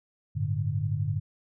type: chord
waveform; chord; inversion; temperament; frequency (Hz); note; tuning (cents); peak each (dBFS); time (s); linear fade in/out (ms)
sine; G suspended second; none; equal; 98 / 110 / 146.83; G2 / A2 / D3; 0 / 0 / 0; -30; 0.35-1.2; 20
effects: none